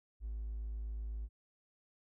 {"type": "tone with hard clipping", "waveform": "triangle", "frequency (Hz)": 54, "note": "A1", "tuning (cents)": -32, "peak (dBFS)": -38, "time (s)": [0.2, 1.29], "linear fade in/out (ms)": 50, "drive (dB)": 3, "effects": []}